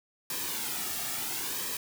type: noise with flanger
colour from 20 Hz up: white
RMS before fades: -34 dBFS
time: 0.3-1.77 s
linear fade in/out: 2 ms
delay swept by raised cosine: 1.4 to 1.99 ms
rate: 0.72 Hz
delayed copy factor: -0.6
effects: none